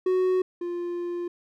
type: tone pair in turn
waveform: triangle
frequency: 370 / 349.2 Hz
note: F#4 / F4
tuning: 0 / 0 cents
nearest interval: minor second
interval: 100 cents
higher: first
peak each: -18 / -26 dBFS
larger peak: first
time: 0.06-0.42 / 0.61-1.28 s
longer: second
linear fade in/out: 5 ms
effects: none